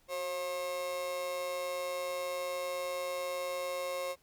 35% pulse tone with amplitude modulation, 538 Hz, C5, 48 cents sharp, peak -30 dBFS, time 0.08-4.16 s, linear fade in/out 50 ms, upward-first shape sine, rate 167 Hz, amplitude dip 55%, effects pink hiss -68 dBFS RMS until 4.22 s

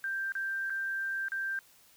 sine tone with dropouts, 1576 Hz, G6, 9 cents sharp, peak -31 dBFS, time 0.04-1.59 s, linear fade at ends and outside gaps 1 ms, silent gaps 0.321-0.352 / 0.698-0.703 / 1.284-1.319 s, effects white hiss -61 dBFS RMS until 1.96 s

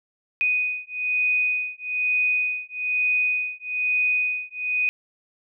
sine beating tone pair, 2489 / 2490.1 Hz, D#7 / D#7, 0 / +1 cents, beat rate 1.1 Hz, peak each -24 dBFS, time 0.41-4.89 s, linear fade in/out 0 ms, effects none

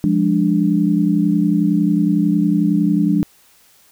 sine chord, D diminished, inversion first, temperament equal with one note detuned, 174.61 / 205.6 / 293.7 Hz, F3 / Ab3 / D4, 0 / -17 / 0 cents, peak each -17 dBFS, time 0.04-3.23 s, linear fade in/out 0 ms, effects white hiss -52 dBFS RMS until 3.91 s

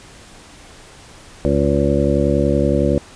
harmonic tone, 70.8 Hz, C#2, 37 cents sharp, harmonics 1 / 2 / 3 / 4 / 5 / 7 / 8, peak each -21 / -21 / -21 / -21 / -21 / -21 / -21 dBFS, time 1.45-2.98 s, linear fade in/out 0 ms, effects pink hiss -42 dBFS RMS until 3.15 s + resampled to 22050 Hz

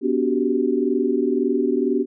sine chord, G major seventh, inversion first, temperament equal with one note detuned, 246.9 / 287.1 / 370 / 392 Hz, B3 / D4 / F#4 / G4, 0 / -39 / 0 / 0 cents, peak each -23 dBFS, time 0.01-2.06 s, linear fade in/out 50 ms, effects none

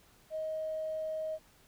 triangle tone with tanh clipping, 629 Hz, D#5, 19 cents sharp, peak -33 dBFS, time 0.3-1.39 s, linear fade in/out 50 ms, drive 2 dB, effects pink hiss -63 dBFS RMS until 1.67 s

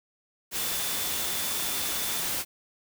sine tone in noise, 3520 Hz, A7, in tune, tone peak -39 dBFS, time 0.55-2.24 s, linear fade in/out 50 ms, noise white, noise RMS -30 dBFS, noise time 0.51-2.45 s, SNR -12 dB, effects none

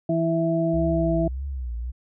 harmonic tone, 164.81 Hz, E3, in tune, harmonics 1 / 2 / 4, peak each -24 / -24 / -24 dBFS, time 0.09-1.28 s, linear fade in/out 5 ms
sine tone with vibrato, 63.4 Hz, B1, 46 cents sharp, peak -27 dBFS, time 0.73-1.92 s, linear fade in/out 20 ms, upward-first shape triangle, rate 1.7 Hz, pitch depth 190 cents each way
effects none

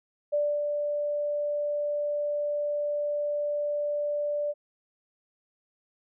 sine tone with ADSR envelope, 587 Hz, D5, 1 cent flat, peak -22 dBFS, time 0.32-4.54 s, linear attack 19 ms, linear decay 270 ms, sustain -4 dB, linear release 38 ms, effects none

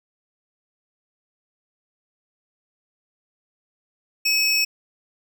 square tone pair together, 2550 / 5439 Hz, D#7 / F8, +42 / -47 cents, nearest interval octave + minor second, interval 1311 cents, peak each -21 dBFS, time 4.25-4.65 s, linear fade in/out 10 ms, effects 9-bit

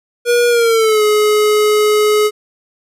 square tone with pitch glide, 480.1 to 422.8 Hz, B4 to G#4, -49 to +31 cents, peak -10 dBFS, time 0.25-2.31 s, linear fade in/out 50 ms, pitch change -220 cents, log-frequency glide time 0.49-1.03 s, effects resampled to 32000 Hz

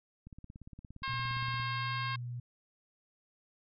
click train, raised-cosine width 5 ms, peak -36 dBFS, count 24, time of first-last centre 0.27-1.599 s, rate 17.3 Hz
harmonic tone, 535 Hz, C5, 38 cents sharp, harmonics 2 / 3 / 4 / 5 / 6 / 7 / 8 / 9, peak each -37 / -41 / -43 / -45 / -47 / -48 / -49 / -50 dBFS, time 1.03-2.16 s, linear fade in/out 5 ms
sine tone with pitch glide, 120 to 121.6 Hz, B2 to B2, -49 to -26 cents, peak -37 dBFS, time 1.09-2.4 s, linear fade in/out 5 ms, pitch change +23 cents, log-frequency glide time 1.78-1.92 s
effects none

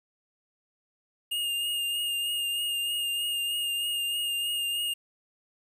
square tone with vibrato, 2831 Hz, F7, 23 cents sharp, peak -28 dBFS, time 1.31-4.94 s, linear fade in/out 10 ms, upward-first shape triangle, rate 3.2 Hz, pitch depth 24 cents each way, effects 10-bit

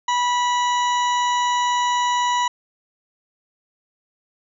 harmonic tone, 978 Hz, B5, 17 cents flat, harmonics 1 / 2 / 3 / 4 / 6 / 7, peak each -18 / -28 / -30 / -31 / -36 / -35 dBFS, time 0.08-2.48 s, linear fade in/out 5 ms, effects none

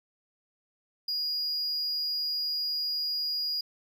triangle tone, 4874 Hz, D#8, 37 cents flat, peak -27 dBFS, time 1.08-3.61 s, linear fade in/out 5 ms, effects none

